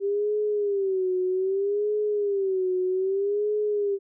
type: tone with vibrato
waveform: sine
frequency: 393.5 Hz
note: G4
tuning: 7 cents sharp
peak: -22 dBFS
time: 0-3.99 s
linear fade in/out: 50 ms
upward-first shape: sine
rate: 0.63 Hz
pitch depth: 120 cents each way
effects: none